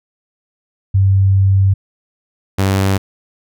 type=tone pair in turn; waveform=sine / sawtooth; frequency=96.9 / 96.9 Hz; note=G2 / G2; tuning=-20 / -20 cents; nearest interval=unison; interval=0 cents; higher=neither; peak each=-8 dBFS; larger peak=neither; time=0.94-1.74 / 2.58-2.98 s; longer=first; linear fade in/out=10 ms; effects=none